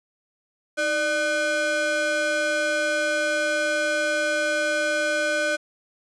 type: ring-modulated tone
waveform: square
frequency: 455.2 Hz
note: A#4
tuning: 41 cents flat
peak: -19 dBFS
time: 0.77-5.57 s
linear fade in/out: 20 ms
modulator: 1050 Hz
effects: resampled to 22050 Hz + 8-bit